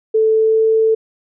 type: tone with pitch glide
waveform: sine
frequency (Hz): 439.6 to 443.2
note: A4 to A4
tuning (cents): -2 to +13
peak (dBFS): -10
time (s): 0.14-0.95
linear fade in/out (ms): 10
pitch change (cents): +15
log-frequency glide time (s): 0.31-0.66
effects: none